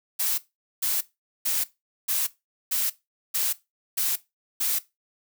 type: noise bursts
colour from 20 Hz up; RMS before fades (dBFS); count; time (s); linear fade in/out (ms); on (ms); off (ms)
blue; -25; 8; 0.19-4.79; 10; 190; 440
effects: noise-tail reverb RT60 0.2 s tail -17 dB re dry